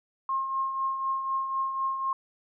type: tone with tremolo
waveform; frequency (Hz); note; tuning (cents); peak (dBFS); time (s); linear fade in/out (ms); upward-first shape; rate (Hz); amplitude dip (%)
sine; 1070; C6; +38; -24; 0.29-2.13; 2; triangle; 4; 55
effects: none